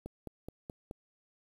click train, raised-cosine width 2 ms, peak -28 dBFS, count 5, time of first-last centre 0.06-0.911 s, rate 4.7 Hz, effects 9-bit

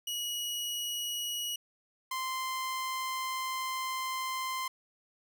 sawtooth tone pair in turn, 2910 / 1041.4 Hz, F#7 / C6, -29 / -8 cents, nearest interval octave + tritone, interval 1779 cents, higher first, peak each -30 / -29 dBFS, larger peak second, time 0.07-1.56 / 2.11-4.68 s, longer second, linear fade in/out 5 ms, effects none

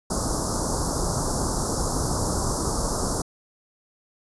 pink band-stop noise, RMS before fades -25 dBFS, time 0.1-3.22 s, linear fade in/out 5 ms, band 1300 to 4900 Hz, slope 48 dB/octave, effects resampled to 24000 Hz

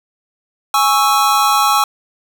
square chord, C# minor, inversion second, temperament equal, 830.6 / 1108.7 / 1318.5 Hz, G#5 / C#6 / E6, 0 / 0 / 0 cents, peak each -16 dBFS, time 0.74-1.84 s, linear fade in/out 2 ms, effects none

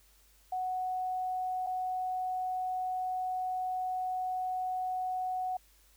sine tone with dropouts, 740 Hz, F#5, in tune, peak -31 dBFS, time 0.52-5.57 s, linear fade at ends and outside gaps 5 ms, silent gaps 1.665-1.669 s, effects added 50 Hz sine -64 dBFS peak until 5.96 s + white hiss -65 dBFS RMS until 5.96 s

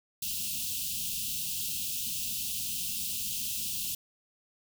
white band-stop noise, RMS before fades -34 dBFS, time 0.22-3.95 s, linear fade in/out 5 ms, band 250 to 2600 Hz, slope 96 dB/octave, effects none

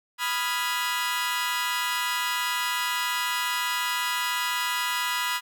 20% pulse chord, F half-diminished seventh, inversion second, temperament equal, 987.8 / 1244.5 / 1396.9 / 1661.2 Hz, Cb6 / Eb6 / F6 / Ab6, 0 / 0 / 0 / 0 cents, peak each -23 / -28 / -28 / -28 dBFS, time 0.18-5.41 s, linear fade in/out 50 ms, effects none

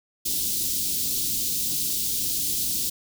white band-stop noise, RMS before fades -26 dBFS, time 0.25-2.9 s, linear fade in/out 10 ms, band 340 to 3600 Hz, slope 24 dB/octave, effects none

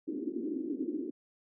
pink band-pass noise, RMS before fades -36 dBFS, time 0.07-1.11 s, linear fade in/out 10 ms, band 270 to 350 Hz, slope 48 dB/octave, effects none

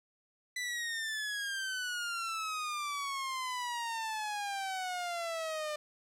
sawtooth exponential sweep, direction down, 2000 to 598 Hz, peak -31 dBFS, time 0.56-5.76 s, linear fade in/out 5 ms, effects low-pass 10000 Hz 12 dB/octave + 12-bit

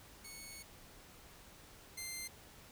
10% pulse tone pair in turn, 2211 / 2087 Hz, C#7 / C7, -5 / -5 cents, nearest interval minor second, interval 100 cents, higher first, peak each -40 / -33 dBFS, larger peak second, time 0.24-0.63 / 1.97-2.28 s, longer first, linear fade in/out 10 ms, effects pink hiss -58 dBFS RMS until 2.71 s

